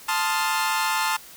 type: chord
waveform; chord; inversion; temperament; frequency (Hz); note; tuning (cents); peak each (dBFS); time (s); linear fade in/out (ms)
sawtooth; F dominant seventh; first; equal; 880 / 1046.5 / 1244.5 / 1396.9; A5 / C6 / Eb6 / F6; 0 / 0 / 0 / 0; -21 / -24 / -27 / -25; 0.08-1.17; 10
effects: white hiss -45 dBFS RMS until 1.36 s